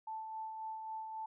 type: tone with tremolo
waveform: sine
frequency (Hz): 880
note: A5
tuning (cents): 0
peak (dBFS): -39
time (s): 0.07-1.26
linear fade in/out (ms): 5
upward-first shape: sine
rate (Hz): 3.7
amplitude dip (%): 35
effects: none